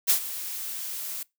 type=noise with ADSR envelope; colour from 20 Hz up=blue; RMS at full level=-19 dBFS; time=0.07-1.23 s; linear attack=29 ms; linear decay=94 ms; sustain=-15 dB; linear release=4 ms; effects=noise-tail reverb RT60 0.2 s tail -23 dB re dry